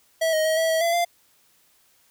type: tone with pitch steps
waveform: square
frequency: 650 / 626 / 635 / 651 / 645 / 677 / 693 Hz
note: E5 / D#5 / D#5 / E5 / E5 / E5 / F5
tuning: -24 / +10 / +35 / -22 / -38 / +46 / -14 cents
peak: -20 dBFS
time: 0.21-1.05 s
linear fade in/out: 10 ms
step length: 120 ms
effects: white hiss -61 dBFS RMS until 2.1 s